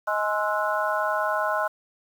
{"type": "harmonic tone with a mistuned harmonic", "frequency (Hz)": 209.6, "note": "G#3", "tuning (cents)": 16, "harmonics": [3, 4, 5, 6, 7], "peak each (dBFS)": [-27, -30, -28, -31, -29], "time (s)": [0.07, 1.68], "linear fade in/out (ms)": 10, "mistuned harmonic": 6, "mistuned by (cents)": 88, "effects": ["8-bit"]}